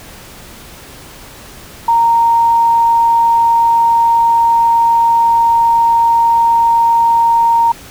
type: tone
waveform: sine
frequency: 927 Hz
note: A#5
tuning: 10 cents flat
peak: -7 dBFS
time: 1.88-7.72 s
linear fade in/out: 5 ms
effects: pink hiss -35 dBFS RMS until 7.9 s